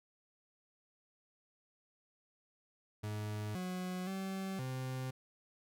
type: tone with pitch steps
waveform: 40% pulse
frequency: 105.7 / 182.8 / 191.8 / 129.7 Hz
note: G#2 / F#3 / G3 / C3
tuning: +31 / -21 / -37 / -15 cents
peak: -37 dBFS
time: 3.03-5.11 s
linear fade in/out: 10 ms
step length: 520 ms
effects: none